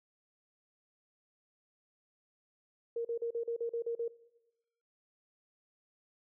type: tone bursts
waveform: sine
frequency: 466.2 Hz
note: A#4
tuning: in tune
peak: -32 dBFS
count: 9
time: 2.96-4.081 s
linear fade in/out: 5 ms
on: 89 ms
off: 40 ms
effects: noise-tail reverb RT60 1.0 s tail -20 dB re dry